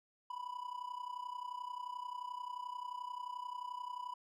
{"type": "tone with amplitude modulation", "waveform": "triangle", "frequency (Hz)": 988, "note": "B5", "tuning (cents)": 0, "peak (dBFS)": -36, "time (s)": [0.3, 4.14], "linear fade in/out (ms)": 5, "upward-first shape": "sine", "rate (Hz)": 31.4, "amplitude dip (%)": 80, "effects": []}